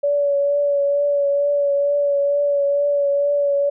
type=tone with vibrato; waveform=sine; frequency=570 Hz; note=C#5; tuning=48 cents sharp; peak=-15 dBFS; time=0.03-3.7 s; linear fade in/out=10 ms; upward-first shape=triangle; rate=2.2 Hz; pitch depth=24 cents each way; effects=none